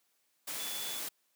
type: tone in noise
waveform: sine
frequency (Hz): 3452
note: A7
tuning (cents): -34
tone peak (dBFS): -42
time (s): 0.59-1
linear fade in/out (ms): 10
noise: white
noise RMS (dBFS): -39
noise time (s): 0.47-1.09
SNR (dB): -6
effects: white hiss -75 dBFS RMS until 1.35 s + high-pass 200 Hz 12 dB/octave